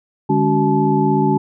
sine tone cluster, 149.1 / 205.9 / 282.1 / 376.5 / 865 Hz, D3 / G#3 / C#4 / F#4 / A5, +27 / -15 / +30 / +30 / -30 cents, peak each -19 dBFS, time 0.29-1.38 s, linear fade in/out 10 ms, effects none

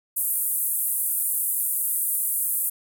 white band-pass noise, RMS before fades -25 dBFS, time 0.16-2.7 s, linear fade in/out 10 ms, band 9000 to 15000 Hz, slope 48 dB/octave, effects none

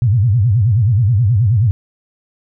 sine tone with vibrato, 110 Hz, A2, in tune, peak -9 dBFS, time 0.02-1.71 s, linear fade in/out 0 ms, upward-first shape sine, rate 9.4 Hz, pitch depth 260 cents each way, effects none

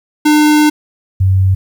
square / sine tone pair in turn, 301.4 / 94.94 Hz, D4 / F#2, +45 / +45 cents, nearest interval octave + minor sixth, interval 2000 cents, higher first, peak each -7 dBFS, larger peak neither, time 0.25-0.7 / 1.2-1.55 s, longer first, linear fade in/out 10 ms, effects 8-bit

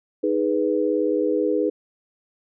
sine chord, G# minor, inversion second, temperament equal, 311.1 / 415.3 / 493.9 Hz, D#4 / G#4 / B4, 0 / 0 / 0 cents, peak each -23 dBFS, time 0.23-1.7 s, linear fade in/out 10 ms, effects none

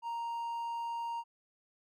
triangle tone, 932.3 Hz, A#5, in tune, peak -33 dBFS, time 0.02-1.24 s, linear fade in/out 50 ms, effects none

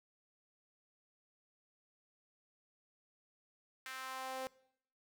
sawtooth tone with high-pass filter sweep, 261.6 Hz, C4, in tune, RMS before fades -44 dBFS, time 3.86-4.47 s, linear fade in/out 0 ms, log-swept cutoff 1700 to 530 Hz, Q 2, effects noise-tail reverb RT60 0.7 s tail -22 dB re dry

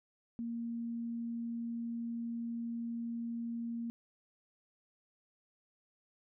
sine tone, 233.1 Hz, A#3, in tune, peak -36 dBFS, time 0.39-3.9 s, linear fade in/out 0 ms, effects none

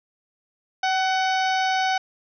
harmonic tone with a mistuned harmonic, 749 Hz, F#5, 21 cents sharp, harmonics 1 / 2 / 3 / 4 / 5 / 6 / 7 / 8, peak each -21 / -27 / -31 / -33 / -35 / -37 / -38 / -39 dBFS, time 0.83-1.98 s, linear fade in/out 5 ms, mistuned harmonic 1, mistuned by +21 cents, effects none

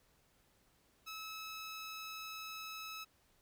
15% pulse tone, 1296 Hz, E6, 30 cents flat, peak -38 dBFS, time 1.06-3.05 s, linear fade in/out 20 ms, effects pink hiss -72 dBFS RMS until 3.41 s

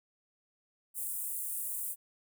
pink high-pass noise, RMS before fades -37 dBFS, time 0.94-1.96 s, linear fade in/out 50 ms, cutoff 8500 Hz, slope 48 dB/octave, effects none

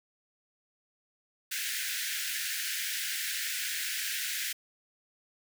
pink high-pass noise, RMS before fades -34 dBFS, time 1.51-4.53 s, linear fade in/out 10 ms, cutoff 1500 Hz, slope 96 dB/octave, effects none

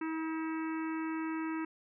harmonic tone with a mistuned harmonic, 320 Hz, D#4, 49 cents sharp, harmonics 1 / 3 / 4 / 5 / 6 / 7 / 8, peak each -34 / -44 / -46 / -48 / -50 / -51 / -52 dBFS, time 0.01-1.65 s, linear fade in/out 5 ms, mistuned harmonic 8, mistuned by +55 cents, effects none

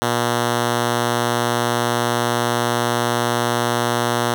5% pulse tone, 120 Hz, B2, 49 cents flat, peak -6 dBFS, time 0.02-4.34 s, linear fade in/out 0 ms, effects 8-bit

